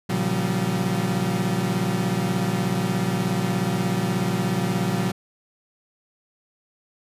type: chord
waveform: 35% pulse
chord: G half-diminished seventh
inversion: first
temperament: equal with one note detuned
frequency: 116.54 / 138.59 / 174.61 / 191.3 Hz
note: Bb2 / Db3 / F3 / G3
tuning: 0 / 0 / 0 / -42 cents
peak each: -27 / -28 / -24 / -24 dBFS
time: 0.09-5.12 s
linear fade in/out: 10 ms
effects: resampled to 32000 Hz